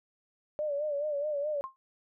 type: tone with vibrato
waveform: sine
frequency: 587.3 Hz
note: D5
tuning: in tune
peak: -29 dBFS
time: 0.59-1.61 s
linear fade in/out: 0 ms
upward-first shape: sine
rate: 4.7 Hz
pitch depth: 74 cents each way
type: tone with exponential decay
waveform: sine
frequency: 1061 Hz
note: C6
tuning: 24 cents sharp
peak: -31 dBFS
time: 1.64-1.76 s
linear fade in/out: 0 ms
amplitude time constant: 25 ms
effects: none